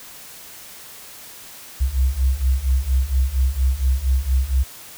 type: beating tone pair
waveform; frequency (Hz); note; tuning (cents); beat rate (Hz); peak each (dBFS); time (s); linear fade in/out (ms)
sine; 63 / 67.3; B1 / C2; +35 / +49; 4.3; -20 / -18; 1.8-4.64; 20
effects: white hiss -40 dBFS RMS until 4.97 s